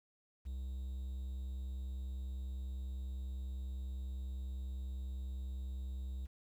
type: tone with quantisation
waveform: triangle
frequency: 65 Hz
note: C2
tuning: 11 cents flat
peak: -37 dBFS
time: 0.45-6.27 s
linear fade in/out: 20 ms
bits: 11
effects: none